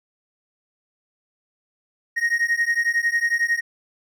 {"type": "beating tone pair", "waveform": "triangle", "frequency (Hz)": [1864.7, 1875.7], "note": ["A#6", "A#6"], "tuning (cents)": [0, 10], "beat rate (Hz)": 11, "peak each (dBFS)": -20, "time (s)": [2.16, 3.61], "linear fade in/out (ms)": 20, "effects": []}